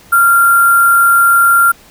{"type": "tone with sample-and-hold", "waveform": "sine", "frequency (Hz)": 1384, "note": "F6", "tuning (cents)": -16, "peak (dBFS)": -5, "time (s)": [0.12, 1.72], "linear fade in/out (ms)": 10, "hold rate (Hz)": 11025, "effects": ["pink hiss -42 dBFS RMS until 1.9 s"]}